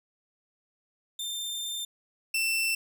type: tone pair in turn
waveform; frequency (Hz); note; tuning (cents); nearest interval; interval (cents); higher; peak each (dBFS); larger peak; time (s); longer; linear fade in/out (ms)
sawtooth; 3591 / 2679; A7 / E7; +35 / +27; perfect fourth; 508; first; -29 / -22; second; 1.19-1.85 / 2.34-2.75; first; 5
effects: none